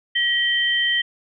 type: tone pair together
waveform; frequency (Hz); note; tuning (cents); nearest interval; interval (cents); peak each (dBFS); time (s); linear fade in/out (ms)
sine; 1913 / 3116; A#6 / G7; +44 / -11; minor sixth; 845; -20; 0.15-1.02; 10
effects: none